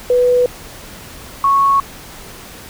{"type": "tone pair in turn", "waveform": "sine", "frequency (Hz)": [493.9, 1104.9], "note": ["B4", "C#6"], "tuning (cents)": [0, -6], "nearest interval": "octave + major second", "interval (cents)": 1394, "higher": "second", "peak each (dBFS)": -9, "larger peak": "neither", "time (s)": [[0.1, 0.46], [1.44, 1.8]], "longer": "neither", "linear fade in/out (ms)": 2, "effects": ["pink hiss -35 dBFS RMS until 2.69 s"]}